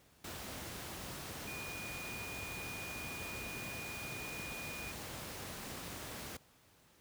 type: tone in noise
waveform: sine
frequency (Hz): 2447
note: D#7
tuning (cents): -29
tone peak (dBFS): -45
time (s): 1.47-4.92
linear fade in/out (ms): 5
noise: pink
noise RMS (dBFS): -45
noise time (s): 0.24-6.37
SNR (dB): -3
effects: pink hiss -66 dBFS RMS until 7 s + high-pass 60 Hz 12 dB/octave